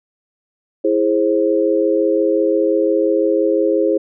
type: chord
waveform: sine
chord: E augmented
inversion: none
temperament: equal with one note detuned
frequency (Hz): 329.6 / 415.3 / 529.9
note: E4 / G#4 / B#4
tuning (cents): 0 / 0 / +22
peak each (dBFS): -17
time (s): 0.84-3.98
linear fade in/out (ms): 10
effects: none

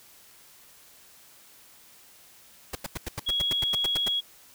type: noise bursts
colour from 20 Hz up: pink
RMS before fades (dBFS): -32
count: 13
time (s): 2.73-4.085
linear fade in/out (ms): 5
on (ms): 23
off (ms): 88
type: tone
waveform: sine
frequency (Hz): 3322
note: G#7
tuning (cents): 0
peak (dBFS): -24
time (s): 3.26-4.21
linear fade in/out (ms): 20
effects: white hiss -54 dBFS RMS until 4.54 s

